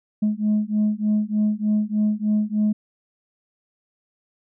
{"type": "beating tone pair", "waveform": "sine", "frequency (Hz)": [210.1, 213.4], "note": ["G#3", "G#3"], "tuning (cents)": [20, 47], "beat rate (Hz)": 3.3, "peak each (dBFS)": -20, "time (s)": [0.22, 2.73], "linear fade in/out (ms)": 10, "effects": ["tanh soft clip ceiling -14 dBFS"]}